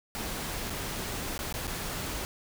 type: noise with dropouts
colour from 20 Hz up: pink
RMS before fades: -35 dBFS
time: 0.15-2.25 s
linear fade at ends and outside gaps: 0 ms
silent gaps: 0.698-0.703 / 1.378-1.391 / 1.526-1.541 / 1.67-1.677 s
effects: none